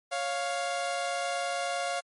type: tone pair together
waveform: sawtooth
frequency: 554.4 / 700.3 Hz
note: C#5 / F5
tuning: 0 / +5 cents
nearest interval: major third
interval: 405 cents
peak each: -30 / -27 dBFS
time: 0.11-2.01 s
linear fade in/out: 20 ms
effects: MP3 48 kbps